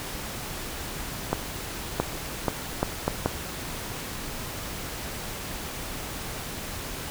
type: accelerating click train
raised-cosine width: 1 ms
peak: -8 dBFS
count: 6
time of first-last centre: 1.33-3.26 s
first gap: 670 ms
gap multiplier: 0.72
effects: pink hiss -35 dBFS RMS until 7.1 s